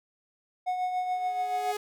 triangle tone with tremolo, 732 Hz, F#5, 19 cents flat, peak -23 dBFS, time 0.66-1.73 s, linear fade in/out 20 ms, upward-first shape triangle, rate 7 Hz, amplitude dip 50%
sawtooth tone with exponential growth, 418 Hz, G#4, 11 cents sharp, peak -26 dBFS, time 0.89-1.77 s, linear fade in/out 5 ms, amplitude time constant 190 ms
effects none

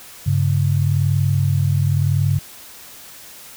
sine tone pair together, 98.7 / 139.58 Hz, G2 / C#3, +12 / +12 cents, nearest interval tritone, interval 600 cents, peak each -17 dBFS, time 0.26-2.39 s, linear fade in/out 10 ms, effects white hiss -40 dBFS RMS until 3.56 s

